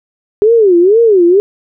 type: tone with vibrato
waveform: sine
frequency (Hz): 400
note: G4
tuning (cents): +35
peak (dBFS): -4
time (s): 0.42-1.4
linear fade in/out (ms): 0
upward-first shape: sine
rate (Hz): 2.1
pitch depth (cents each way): 270
effects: none

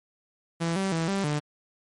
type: tone with pitch steps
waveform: sawtooth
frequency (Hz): 167 / 193.1 / 163.9 / 196.3 / 148.5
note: E3 / G3 / E3 / G3 / D3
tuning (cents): +23 / -26 / -10 / +3 / +20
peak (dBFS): -21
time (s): 0.6-1.4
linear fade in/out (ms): 20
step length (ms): 160
effects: MP3 48 kbps

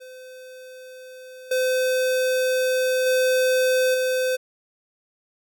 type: tone with level steps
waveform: square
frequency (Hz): 512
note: C5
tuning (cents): -38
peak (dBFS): -40 / -20 / -18 / -21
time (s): 0-4.37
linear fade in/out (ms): 20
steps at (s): 1.51 / 3.06 / 3.94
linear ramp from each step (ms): 5
effects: none

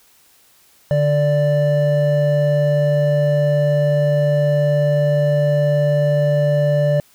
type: tone pair together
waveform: triangle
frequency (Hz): 146.82 / 587.3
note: D3 / D5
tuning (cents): 0 / 0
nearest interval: 2 octaves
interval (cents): 2400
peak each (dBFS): -14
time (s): 0.91-7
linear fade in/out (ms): 0
effects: white hiss -53 dBFS RMS until 7.14 s

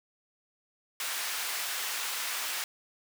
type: high-pass noise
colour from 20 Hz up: pink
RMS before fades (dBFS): -34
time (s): 1-2.64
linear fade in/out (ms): 2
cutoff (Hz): 1300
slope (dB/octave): 12
effects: none

